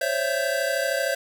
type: tone cluster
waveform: square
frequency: 532 / 565 / 665 / 1563 Hz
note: C5 / C#5 / E5 / G6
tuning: +29 / +33 / +15 / -6 cents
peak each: -29 dBFS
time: 0.01-1.15 s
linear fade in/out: 5 ms
effects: none